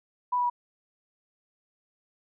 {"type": "tone with pitch steps", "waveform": "sine", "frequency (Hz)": [987.8, 978.7, 969.7], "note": ["B5", "B5", "B5"], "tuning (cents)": [0, -16, -32], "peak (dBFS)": -23, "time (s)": [0.32, 0.5], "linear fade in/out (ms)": 10, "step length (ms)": 60, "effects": []}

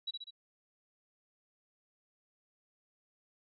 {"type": "tone with echo", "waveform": "sine", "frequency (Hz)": 3903, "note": "B7", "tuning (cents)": -21, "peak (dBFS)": -34, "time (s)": [0.07, 0.11], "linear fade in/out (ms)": 10, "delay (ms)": 66, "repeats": 3, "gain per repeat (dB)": -4, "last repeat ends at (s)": 0.308, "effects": []}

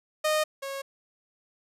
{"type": "tone pair in turn", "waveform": "sawtooth", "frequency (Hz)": [616, 547.8], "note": ["D#5", "C#5"], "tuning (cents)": [-17, -21], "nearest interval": "major second", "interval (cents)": 204, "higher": "first", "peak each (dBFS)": [-19, -29], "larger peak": "first", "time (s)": [[0.24, 0.44], [0.62, 0.82]], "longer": "neither", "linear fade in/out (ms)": 10, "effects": ["resampled to 32000 Hz"]}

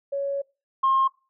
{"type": "tone pair in turn", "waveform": "sine", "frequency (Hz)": [558, 1068.1], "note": ["C#5", "C6"], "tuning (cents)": [11, 35], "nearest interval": "major seventh", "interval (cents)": 1124, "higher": "second", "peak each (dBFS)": [-24, -16], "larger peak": "second", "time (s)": [[0.12, 0.42], [0.83, 1.08]], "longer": "first", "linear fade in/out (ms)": 10, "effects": ["noise-tail reverb RT60 0.3 s tail -23 dB re dry", "tanh soft clip ceiling -13 dBFS"]}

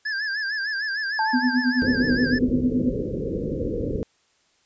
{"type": "tone with vibrato", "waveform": "square", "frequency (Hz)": 1661.2, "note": "G#6", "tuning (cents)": 0, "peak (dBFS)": -25, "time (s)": [0.05, 2.39], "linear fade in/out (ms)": 10, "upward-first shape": "sine", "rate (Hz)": 6.6, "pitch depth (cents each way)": 100}
{"type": "tone with exponential decay", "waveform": "sine", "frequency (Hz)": 877, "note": "A5", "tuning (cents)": -6, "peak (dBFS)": -19, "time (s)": [1.19, 2.3], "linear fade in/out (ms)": 2, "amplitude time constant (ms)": 240}
{"type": "tone with tremolo", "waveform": "sine", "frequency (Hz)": 250, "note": "B3", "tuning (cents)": 21, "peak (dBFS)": -16, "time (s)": [1.33, 2.9], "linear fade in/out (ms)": 10, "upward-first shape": "sine", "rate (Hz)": 9.2, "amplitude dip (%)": 85}
{"type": "low-pass noise", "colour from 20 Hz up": "white", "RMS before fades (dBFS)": -27, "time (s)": [1.82, 4.03], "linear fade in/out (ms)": 0, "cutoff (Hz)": 530, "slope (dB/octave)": 96}
{"effects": ["white hiss -64 dBFS RMS until 4.65 s", "resampled to 16000 Hz"]}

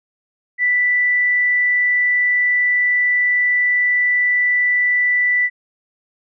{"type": "tone", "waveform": "sine", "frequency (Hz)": 1975.5, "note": "B6", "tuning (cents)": 0, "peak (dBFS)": -13, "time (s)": [0.58, 5.5], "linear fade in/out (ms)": 50, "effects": []}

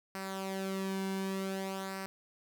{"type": "tone with flanger", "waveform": "sawtooth", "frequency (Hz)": 192.3, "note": "G3", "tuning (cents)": -33, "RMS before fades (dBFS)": -37, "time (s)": [0.15, 2.06], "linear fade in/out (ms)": 0, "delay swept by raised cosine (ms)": [0.29, 1.59], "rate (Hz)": 0.54, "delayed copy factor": -0.6, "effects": []}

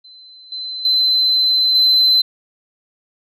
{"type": "tone with level steps", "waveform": "sine", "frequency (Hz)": 4057, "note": "B7", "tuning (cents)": 46, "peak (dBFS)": [-39, -24, -11, -8], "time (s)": [0.04, 2.22], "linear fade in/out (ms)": 10, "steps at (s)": [0.52, 0.85, 1.75], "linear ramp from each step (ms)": 2, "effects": ["tanh soft clip ceiling -7 dBFS"]}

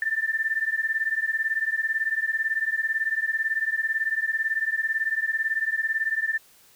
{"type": "beating tone pair", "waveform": "sine", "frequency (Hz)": [1772, 1790], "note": ["A6", "A6"], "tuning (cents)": [12, 29], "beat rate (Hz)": 18, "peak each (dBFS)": -26, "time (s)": [0.02, 6.38], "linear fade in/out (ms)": 2, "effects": ["white hiss -56 dBFS RMS until 6.75 s"]}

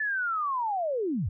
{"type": "linear sweep", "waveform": "sine", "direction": "down", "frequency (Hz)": [1760, 69.1], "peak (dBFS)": -26, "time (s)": [0, 1.29], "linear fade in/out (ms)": 5, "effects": []}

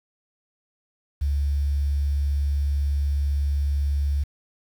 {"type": "tone with quantisation", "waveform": "sine", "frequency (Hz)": 71, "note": "C#2", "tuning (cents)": 42, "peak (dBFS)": -20, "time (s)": [1.21, 4.24], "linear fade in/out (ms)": 10, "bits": 8, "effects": []}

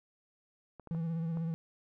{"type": "clicks", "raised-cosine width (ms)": 1, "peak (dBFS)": -34, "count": 4, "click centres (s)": [0.797, 0.873, 0.948, 1.372]}
{"type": "tone with vibrato", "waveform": "triangle", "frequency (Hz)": 164.8, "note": "E3", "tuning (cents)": 0, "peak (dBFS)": -30, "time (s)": [0.91, 1.54], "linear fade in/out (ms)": 0, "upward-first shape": "sine", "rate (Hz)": 16, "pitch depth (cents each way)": 39}
{"effects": []}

